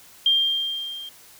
sine tone with level ramp, 3189 Hz, G7, 29 cents sharp, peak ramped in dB -14 to -34 dBFS, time 0.26-1.09 s, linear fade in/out 2 ms, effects white hiss -49 dBFS RMS until 1.39 s

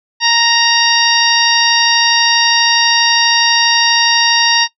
harmonic tone, 932.3 Hz, A#5, in tune, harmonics 1 / 2 / 3 / 4 / 5 / 6, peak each -16 / -16 / -16 / -16 / -16 / -16 dBFS, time 0.2-4.68 s, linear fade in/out 50 ms, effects noise-tail reverb RT60 0.1 s tail -19 dB re dry

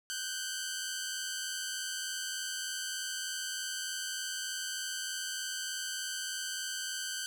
10% pulse tone pair together, 1484.7 / 1568 Hz, F#6 / G6, +6 / 0 cents, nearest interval minor second, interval 94 cents, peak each -31 / -29 dBFS, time 0.1-7.26 s, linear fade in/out 0 ms, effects none

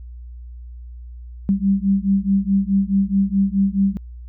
sine beating tone pair, 193.8 / 198.5 Hz, G3 / G3, -20 / +22 cents, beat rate 4.7 Hz, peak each -18 dBFS, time 1.49-3.97 s, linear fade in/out 0 ms, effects added 60 Hz sine -33 dBFS peak until 4.28 s

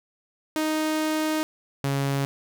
sawtooth tone pair in turn, 311.1 / 138.58 Hz, D#4 / C#3, 0 / 0 cents, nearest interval octave + major second, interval 1400 cents, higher first, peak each -19 dBFS, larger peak neither, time 0.56-1.43 / 1.84-2.25 s, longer first, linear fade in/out 0 ms, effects none

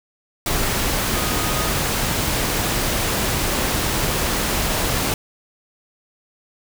sine tone in noise, 1244.5 Hz, D#6, in tune, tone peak -30 dBFS, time 1.15-1.69 s, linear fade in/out 2 ms, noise pink, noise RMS -21 dBFS, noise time 0.46-5.14 s, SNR -12 dB, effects none

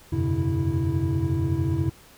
triangle tone cluster, 86 / 96.7 / 127.3 / 141.5 / 328.1 Hz, F2 / G2 / C3 / C#3 / E4, -26 / -23 / -47 / +36 / -8 cents, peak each -26 dBFS, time 0.12-1.9 s, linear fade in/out 10 ms, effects pink hiss -51 dBFS RMS until 2.17 s

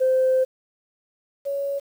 sine tone pair in turn, 519 / 559 Hz, C5 / C#5, -14 / +14 cents, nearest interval minor second, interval 128 cents, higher second, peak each -15 / -23 dBFS, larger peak first, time 0-0.45 / 1.45-1.8 s, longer first, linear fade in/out 20 ms, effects tanh soft clip ceiling -12 dBFS + 8-bit

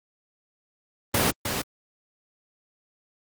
pink noise with echo, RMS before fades -21 dBFS, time 1.14-1.31 s, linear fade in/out 5 ms, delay 310 ms, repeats 1, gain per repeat -7 dB, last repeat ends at 1.62 s, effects high-pass 80 Hz 12 dB/octave + Opus 24 kbps

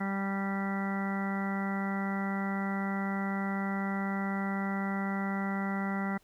harmonic tone, 196 Hz, G3, in tune, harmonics 1 / 2 / 3 / 4 / 5 / 6 / 7 / 8 / 9 / 10, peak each -31 / -44 / -45 / -40 / -45 / -48 / -41 / -50 / -51 / -40 dBFS, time 0-6.18 s, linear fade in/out 10 ms, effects pink hiss -66 dBFS RMS until 6.23 s

